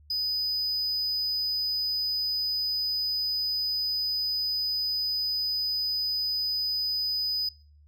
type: tone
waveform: triangle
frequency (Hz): 4990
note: D#8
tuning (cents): +4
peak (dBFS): -25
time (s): 0.1-7.49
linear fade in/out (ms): 5
effects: noise-tail reverb RT60 0.5 s tail -25 dB re dry + added 74 Hz sine -53 dBFS peak until 7.87 s